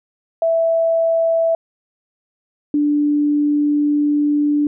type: tone pair in turn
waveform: sine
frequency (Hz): 659.3 / 293.7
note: E5 / D4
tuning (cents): 0 / 0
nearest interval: octave + major second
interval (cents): 1400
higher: first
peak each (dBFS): -13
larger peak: neither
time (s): 0.42-1.55 / 2.74-4.67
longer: second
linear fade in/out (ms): 2
effects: none